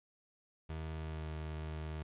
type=tone with pitch glide; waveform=30% pulse; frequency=79.4 to 77.86 Hz; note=D#2 to D#2; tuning=+36 to +2 cents; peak=-37 dBFS; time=0.69-2.03 s; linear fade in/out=10 ms; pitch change=-34 cents; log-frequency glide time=0.93-1.3 s; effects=resampled to 8000 Hz + 12-bit